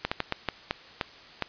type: slowing click train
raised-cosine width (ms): 0.3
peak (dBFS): -10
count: 8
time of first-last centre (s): 0.05-1.423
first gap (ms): 65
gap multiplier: 1.36
effects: white hiss -49 dBFS RMS until 1.48 s + resampled to 11025 Hz